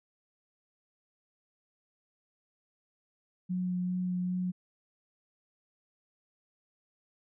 sine tone with vibrato, 181.1 Hz, F#3, 37 cents flat, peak -29 dBFS, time 3.49-4.52 s, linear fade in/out 20 ms, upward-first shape sine, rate 2.5 Hz, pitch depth 11 cents each way, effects none

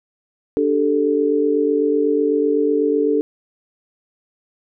sine chord, D suspended fourth, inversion none, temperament equal, 293.7 / 392 / 440 Hz, D4 / G4 / A4, 0 / 0 / 0 cents, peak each -19 / -22 / -17 dBFS, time 0.57-3.21 s, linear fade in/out 0 ms, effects none

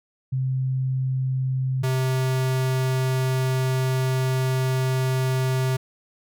sine / square tone pair in turn, 130.81 / 130.27 Hz, C3 / C3, 0 / -7 cents, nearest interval unison, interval 7 cents, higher first, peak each -21 dBFS, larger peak neither, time 0.32-1.83 / 1.83-5.77 s, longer second, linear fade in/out 10 ms, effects none

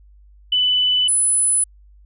sine tone pair in turn, 2993 / 10039 Hz, F#7 / D#9, +19 / +14 cents, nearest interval octave + major sixth, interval 2095 cents, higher second, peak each -14 dBFS, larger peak neither, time 0.52-1.08 / 1.08-1.64 s, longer neither, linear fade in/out 5 ms, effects added 50 Hz sine -45 dBFS peak until 2.05 s

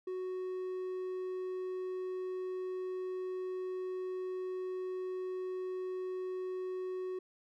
triangle tone, 370 Hz, F#4, in tune, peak -34 dBFS, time 0.07-7.19 s, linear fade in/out 5 ms, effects none

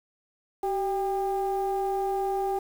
triangle ring-modulated tone, 205.9 Hz, G#3, 15 cents flat, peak -20 dBFS, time 0.63-2.59 s, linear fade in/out 5 ms, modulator 589 Hz, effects 8-bit

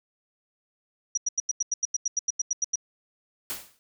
sine tone bursts, 5800 Hz, F#8, 35 cents flat, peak -22 dBFS, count 15, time 1.15-2.757 s, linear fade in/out 5 ms, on 25 ms, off 88 ms
white noise with exponential decay, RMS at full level -30 dBFS, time 3.5-3.79 s, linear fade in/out 0 ms, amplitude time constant 61 ms
effects none

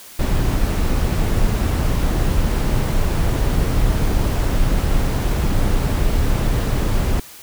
brown noise, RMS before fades -17 dBFS, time 0.19-7.2 s, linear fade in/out 5 ms, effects white hiss -40 dBFS RMS until 7.42 s

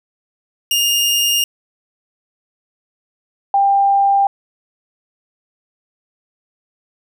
sawtooth / sine tone pair in turn, 2830 / 794.1 Hz, F7 / G5, +22 / +22 cents, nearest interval octave + minor seventh, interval 2200 cents, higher first, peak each -10 dBFS, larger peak neither, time 0.71-1.44 / 3.54-4.27 s, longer neither, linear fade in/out 2 ms, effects none

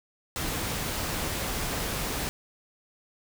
pink noise, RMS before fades -31 dBFS, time 0.36-2.29 s, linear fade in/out 0 ms, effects none

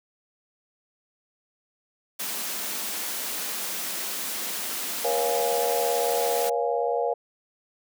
white high-pass noise, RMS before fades -31 dBFS, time 2.19-6.5 s, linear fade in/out 10 ms, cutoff 170 Hz, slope 96 dB/octave
sine chord, Bb minor seventh, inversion none, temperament equal with one note detuned, 476.8 / 554.4 / 698.5 / 830.6 Hz, Bb4 / Db5 / F5 / Ab5, +39 / 0 / 0 / 0 cents, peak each -26 / -29 / -28 / -31 dBFS, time 5.04-7.14 s, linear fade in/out 10 ms
effects none

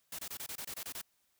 white noise bursts, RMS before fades -42 dBFS, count 10, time 0.12-1.016 s, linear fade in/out 5 ms, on 68 ms, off 24 ms, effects white hiss -75 dBFS RMS until 1.39 s

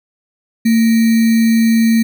sine tone with sample-and-hold, 226.4 Hz, A3, 50 cents sharp, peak -8 dBFS, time 0.65-2.03 s, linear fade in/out 10 ms, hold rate 2100 Hz, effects none

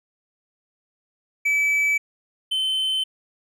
triangle tone pair in turn, 2300 / 3070 Hz, D7 / G7, -37 / -37 cents, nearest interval perfect fourth, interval 500 cents, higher second, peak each -16 / -19 dBFS, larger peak first, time 1.45-1.98 / 2.51-3.04 s, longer neither, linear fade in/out 10 ms, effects none

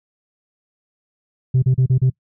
sine tone bursts, 129.4 Hz, C3, 19 cents flat, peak -9 dBFS, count 5, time 1.54-2.101 s, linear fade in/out 10 ms, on 85 ms, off 34 ms, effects noise-tail reverb RT60 0.1 s tail -24 dB re dry + tanh soft clip ceiling -10 dBFS

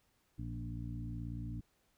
harmonic tone with a mistuned harmonic, 58.5 Hz, A#1, 7 cents sharp, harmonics 1 / 2 / 3 / 4 / 5, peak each -44 / -42 / -49 / -49 / -49 dBFS, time 0.38-1.61 s, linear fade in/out 10 ms, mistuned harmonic 3, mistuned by -22 cents, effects pink hiss -75 dBFS RMS until 1.97 s

